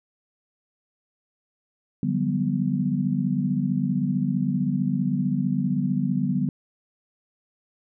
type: chord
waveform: sine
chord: G major seventh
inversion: second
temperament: equal with one note detuned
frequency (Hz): 146.83 / 180.56 / 196 / 246.9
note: D3 / F#3 / G3 / B3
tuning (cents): 0 / -42 / 0 / 0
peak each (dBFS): -27 / -28 / -26 / -26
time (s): 2.03-6.49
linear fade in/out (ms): 2
effects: none